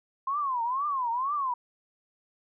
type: tone with vibrato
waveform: sine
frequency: 1046.5 Hz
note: C6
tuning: in tune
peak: -26 dBFS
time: 0.27-1.54 s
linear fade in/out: 5 ms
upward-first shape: triangle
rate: 2.1 Hz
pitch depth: 250 cents each way
effects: none